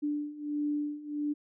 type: beating tone pair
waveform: sine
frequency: 293.7 / 295.2 Hz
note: D4 / D4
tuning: 0 / +9 cents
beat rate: 1.5 Hz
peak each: -35 / -32 dBFS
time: 0.02-1.34 s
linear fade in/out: 20 ms
effects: none